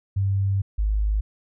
sine tone pair in turn, 98 / 52.04 Hz, G2 / G#1, 0 / +4 cents, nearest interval major seventh, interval 1096 cents, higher first, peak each -19 dBFS, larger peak neither, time 0.16-0.62 / 0.78-1.21 s, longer first, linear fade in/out 10 ms, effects none

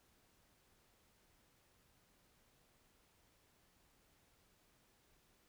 silence, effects pink hiss -73 dBFS RMS until 5.48 s

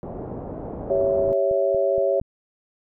white low-pass noise, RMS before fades -33 dBFS, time 0.03-1.33 s, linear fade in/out 0 ms, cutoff 650 Hz, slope 24 dB/octave
click train, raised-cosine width 5 ms, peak -26 dBFS, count 7, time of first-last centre 0.81-2.215 s, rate 4.27 Hz
sine chord, C# diminished, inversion second, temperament equal, 392 / 554.4 / 659.3 Hz, G4 / C#5 / E5, 0 / 0 / 0 cents, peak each -24 / -20 / -24 dBFS, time 0.9-2.2 s, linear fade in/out 2 ms
effects none

